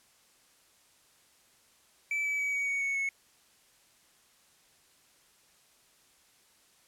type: tone with pitch steps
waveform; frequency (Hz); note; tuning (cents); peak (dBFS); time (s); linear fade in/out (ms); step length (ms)
triangle; 2314 / 2294 / 2274 / 2255 / 2235 / 2216 / 2197; D7 / D7 / C#7 / C#7 / C#7 / C#7 / C#7; -26 / -41 / +44 / +29 / +14 / -1 / -16; -27; 2.11-3.09; 2; 140
effects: white hiss -64 dBFS RMS until 6.87 s + low-pass 11000 Hz 12 dB/octave